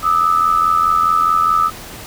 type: tone pair together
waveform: sine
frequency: 1211 / 1295.8 Hz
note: D#6 / E6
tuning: -47 / -30 cents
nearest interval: minor second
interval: 117 cents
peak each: -15 / -13 dBFS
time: 0.02-1.71 s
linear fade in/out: 50 ms
effects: pink hiss -33 dBFS RMS until 2.06 s